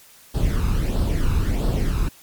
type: noise with flanger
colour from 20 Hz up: brown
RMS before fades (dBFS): -20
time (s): 0.34-2.09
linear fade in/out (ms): 10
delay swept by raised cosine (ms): 0.22 to 0.8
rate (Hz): 1.5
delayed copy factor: +0.65
effects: white hiss -49 dBFS RMS until 2.22 s + MP3 96 kbps